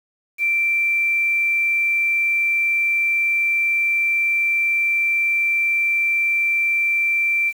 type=tone with quantisation; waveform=sine; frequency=2349 Hz; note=D7; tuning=in tune; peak=-16 dBFS; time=0.38-7.53 s; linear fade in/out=50 ms; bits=7; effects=none